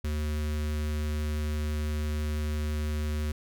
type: tone with notch filter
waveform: square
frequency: 75.5 Hz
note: D2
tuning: 48 cents sharp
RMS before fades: -30 dBFS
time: 0.04-3.32 s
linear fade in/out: 5 ms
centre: 770 Hz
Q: 1.2
effects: none